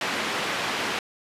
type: band-pass noise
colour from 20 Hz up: white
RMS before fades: -28 dBFS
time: 0.01-0.99 s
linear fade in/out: 2 ms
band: 170 to 2700 Hz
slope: 12 dB/octave
effects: resampled to 32000 Hz